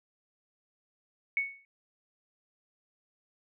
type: tone with exponential decay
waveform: sine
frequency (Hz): 2217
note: C#7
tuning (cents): 0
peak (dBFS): -23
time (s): 1.37-1.65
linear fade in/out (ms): 1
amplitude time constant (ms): 59
effects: none